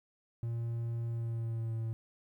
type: tone with pitch glide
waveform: triangle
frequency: 116.54 to 112.83 Hz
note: A#2 to A2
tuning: 0 to +44 cents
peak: -31 dBFS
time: 0.43-1.93 s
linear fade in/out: 0 ms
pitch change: -56 cents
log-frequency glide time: 1.06-1.81 s
effects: 12-bit